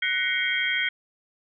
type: tone cluster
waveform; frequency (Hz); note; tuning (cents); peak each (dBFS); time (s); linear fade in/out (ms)
sine; 1494 / 1898 / 2098 / 2230 / 3221; F#6 / A#6 / C7 / C#7 / G7; +16 / +31 / +4 / +10 / +46; -29; 0.02-0.89; 5
effects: none